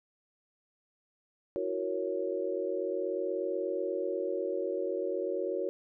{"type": "chord", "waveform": "sine", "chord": "F# dominant seventh", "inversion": "third", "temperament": "equal", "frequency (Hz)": [329.6, 370, 466.2, 554.4], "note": ["E4", "F#4", "A#4", "C#5"], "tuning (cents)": [0, 0, 0, 0], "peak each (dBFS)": [-39, -34, -36, -35], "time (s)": [1.56, 5.69], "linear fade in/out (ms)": 0, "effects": []}